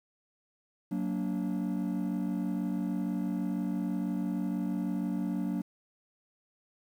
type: chord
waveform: triangle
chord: Gb augmented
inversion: none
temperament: just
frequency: 185 / 231.2 / 289.1 Hz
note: Gb3 / Bb3 / D4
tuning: 0 / -14 / -27 cents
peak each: -30 / -32 / -32 dBFS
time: 0.91-5.62 s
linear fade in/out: 10 ms
effects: tanh soft clip ceiling -22 dBFS + 10-bit